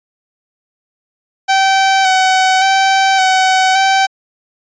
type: tone with vibrato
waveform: sawtooth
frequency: 763 Hz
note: G5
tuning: 47 cents flat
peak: -5 dBFS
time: 1.48-4.07 s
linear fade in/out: 20 ms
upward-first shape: square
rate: 0.88 Hz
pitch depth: 22 cents each way
effects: resampled to 16000 Hz